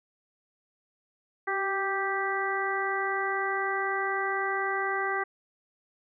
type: harmonic tone with a mistuned harmonic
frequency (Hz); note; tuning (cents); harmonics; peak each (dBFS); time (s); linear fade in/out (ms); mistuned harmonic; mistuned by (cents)
392; G4; 0; 1 / 2 / 3 / 4 / 5; -33 / -33 / -33 / -33 / -33; 1.47-5.24; 10; 1; -26
effects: none